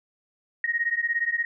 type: beating tone pair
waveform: sine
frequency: 1864.7 / 1881.7 Hz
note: A#6 / A#6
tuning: 0 / +16 cents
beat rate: 17 Hz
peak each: -26 dBFS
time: 0.64-1.45 s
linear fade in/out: 2 ms
effects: none